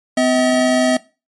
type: tone pair together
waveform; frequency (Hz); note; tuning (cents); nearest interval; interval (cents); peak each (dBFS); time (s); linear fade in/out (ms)
square; 254 / 640; B3 / D#5; +49 / +49; octave + major third; 1600; -16; 0.17-0.97; 5
effects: noise-tail reverb RT60 0.3 s tail -20 dB re dry + MP3 48 kbps